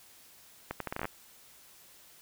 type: accelerating click train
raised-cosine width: 0.5 ms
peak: -19 dBFS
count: 10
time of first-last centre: 0.71-1.054 s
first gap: 93 ms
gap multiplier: 0.75
effects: white hiss -57 dBFS RMS until 2.21 s